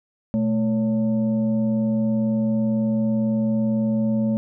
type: tone with frequency modulation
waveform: sine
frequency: 219 Hz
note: A3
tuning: 8 cents flat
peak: -18 dBFS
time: 0.34-4.37 s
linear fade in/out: 0 ms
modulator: 340 Hz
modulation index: 0.55
effects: none